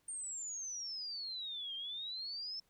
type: exponential two-way sweep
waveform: sine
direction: down then up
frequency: 8870 to 3154 to 5350 Hz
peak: -40 dBFS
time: 0.08-2.6 s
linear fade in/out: 5 ms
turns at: 1.75 s
effects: pink hiss -75 dBFS RMS until 2.69 s